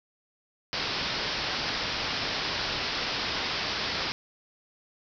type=low-pass noise; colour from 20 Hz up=white; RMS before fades=-31 dBFS; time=0.73-4.12 s; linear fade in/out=0 ms; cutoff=5400 Hz; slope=96 dB/octave; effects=none